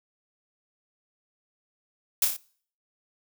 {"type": "noise with echo", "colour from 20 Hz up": "blue", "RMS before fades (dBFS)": -21, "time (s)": [2.22, 2.25], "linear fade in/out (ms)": 2, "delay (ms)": 29, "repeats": 4, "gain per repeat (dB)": -4, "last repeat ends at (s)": 2.366, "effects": ["noise-tail reverb RT60 0.5 s tail -22 dB re dry"]}